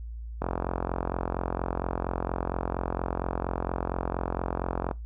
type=click train; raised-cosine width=1 ms; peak=-14 dBFS; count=200; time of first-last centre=0.42-4.912 s; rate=44.3 Hz; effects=noise-tail reverb RT60 0.2 s tail -23 dB re dry + added 57 Hz sine -35 dBFS peak until 5.05 s